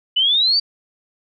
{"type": "exponential sweep", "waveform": "sine", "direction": "up", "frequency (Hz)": [2942, 4699], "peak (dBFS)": -13, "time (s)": [0.16, 0.6], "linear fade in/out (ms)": 10, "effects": []}